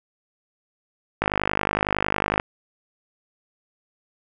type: click train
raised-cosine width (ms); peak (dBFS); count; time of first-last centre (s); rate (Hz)
0.5; -5; 61; 1.22-2.399; 50.9
effects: none